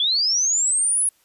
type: linear sweep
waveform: sine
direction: up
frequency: 3313 to 10548 Hz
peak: -17 dBFS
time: 0-1.09 s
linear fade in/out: 2 ms
effects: white hiss -61 dBFS RMS until 1.24 s + resampled to 32000 Hz